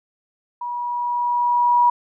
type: tone with level ramp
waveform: sine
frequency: 966 Hz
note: B5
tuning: 39 cents flat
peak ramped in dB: -25 to -11 dBFS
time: 0.61-1.9 s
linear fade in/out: 5 ms
effects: none